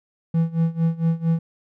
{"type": "tone with tremolo", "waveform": "triangle", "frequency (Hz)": 164.81, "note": "E3", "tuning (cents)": 0, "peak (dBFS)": -13, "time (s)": [0.34, 1.39], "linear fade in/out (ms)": 5, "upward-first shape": "sine", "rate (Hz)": 4.4, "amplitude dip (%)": 90, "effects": []}